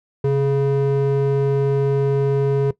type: ring-modulated tone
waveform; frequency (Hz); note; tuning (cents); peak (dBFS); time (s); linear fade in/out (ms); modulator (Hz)
triangle; 277.2; C#4; 0; -10; 0.24-2.71; 5; 142
effects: noise-tail reverb RT60 0.1 s tail -18 dB re dry